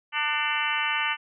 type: harmonic tone with a mistuned harmonic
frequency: 298.5 Hz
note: D4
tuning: 28 cents sharp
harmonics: 3 / 4 / 5 / 6 / 7 / 8 / 9 / 10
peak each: -32 / -32 / -32 / -32 / -32 / -32 / -32 / -32 dBFS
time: 0.12-1.17 s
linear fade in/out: 50 ms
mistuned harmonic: 8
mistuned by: -49 cents
effects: none